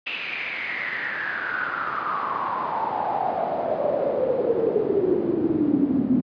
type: noise with band-pass filter sweep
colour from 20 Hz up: brown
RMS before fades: -24 dBFS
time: 0.06-6.21 s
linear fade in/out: 10 ms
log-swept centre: 2700 to 240 Hz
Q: 8.1
effects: high-pass 150 Hz 12 dB/octave + resampled to 11025 Hz